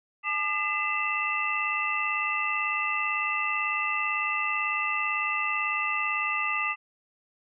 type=tone cluster; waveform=sine; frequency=853 / 1205 / 2028 / 2635 / 2733 Hz; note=G#5 / D6 / B6 / E7 / F7; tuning=+46 / +44 / +45 / -1 / -38 cents; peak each=-38 / -30 / -31 / -30 / -35 dBFS; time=0.23-6.76 s; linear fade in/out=50 ms; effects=none